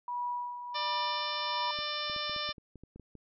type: tone with tremolo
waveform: sine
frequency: 973 Hz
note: B5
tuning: 26 cents flat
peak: -31 dBFS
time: 0.08-1.71 s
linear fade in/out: 2 ms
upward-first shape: sine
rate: 1.4 Hz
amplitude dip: 60%
type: harmonic tone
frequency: 595 Hz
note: D5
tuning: 22 cents sharp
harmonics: 1 / 2 / 3 / 4 / 5 / 6 / 7 / 8 / 9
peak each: -43 / -39 / -43 / -43 / -41 / -39 / -44 / -45 / -41 dBFS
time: 0.74-2.53 s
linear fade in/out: 20 ms
type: clicks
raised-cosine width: 3 ms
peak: -36 dBFS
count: 12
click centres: 1.789 / 2.098 / 2.163 / 2.296 / 2.363 / 2.491 / 2.582 / 2.757 / 2.836 / 2.96 / 2.997 / 3.153 s
effects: none